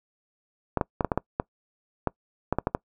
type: clicks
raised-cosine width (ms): 1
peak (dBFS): -9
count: 12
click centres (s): 0.773 / 0.812 / 1.008 / 1.047 / 1.118 / 1.176 / 1.399 / 2.073 / 2.526 / 2.586 / 2.671 / 2.749
effects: noise-tail reverb RT60 0.1 s tail -24 dB re dry